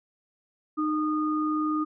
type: tone pair together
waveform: sine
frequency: 306.9 / 1227.6 Hz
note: D#4 / D#6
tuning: -24 / -24 cents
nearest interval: 2 octaves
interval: 2400 cents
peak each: -25 / -29 dBFS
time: 0.77-1.85 s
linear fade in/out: 20 ms
effects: none